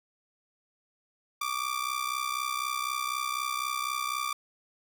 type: ring-modulated tone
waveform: sawtooth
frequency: 1174.7 Hz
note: D6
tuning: in tune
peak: -23 dBFS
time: 1.41-4.33 s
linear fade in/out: 5 ms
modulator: 32 Hz
effects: none